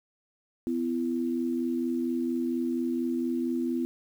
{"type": "tone pair together", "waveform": "sine", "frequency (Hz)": [251.7, 336], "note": ["B3", "E4"], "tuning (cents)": [33, 33], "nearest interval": "perfect fourth", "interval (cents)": 500, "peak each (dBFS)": [-28, -30], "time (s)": [0.67, 3.85], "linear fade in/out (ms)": 0, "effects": ["9-bit"]}